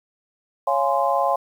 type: chord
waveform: sine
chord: Db major seventh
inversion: none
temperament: just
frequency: 554.4 / 693 / 831.5 / 1039.4 Hz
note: Db5 / F5 / Ab5 / C6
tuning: 0 / -14 / +2 / -12 cents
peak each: -23 dBFS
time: 0.67-1.36 s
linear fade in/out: 5 ms
effects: 8-bit